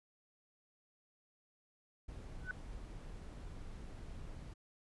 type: noise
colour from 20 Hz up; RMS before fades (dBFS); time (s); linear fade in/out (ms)
brown; -48; 2.08-4.54; 10
type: tone with exponential growth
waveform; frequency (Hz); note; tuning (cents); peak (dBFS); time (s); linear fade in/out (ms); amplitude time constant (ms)
sine; 1499; F#6; +22; -34; 2.4-2.51; 1; 22
effects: resampled to 24000 Hz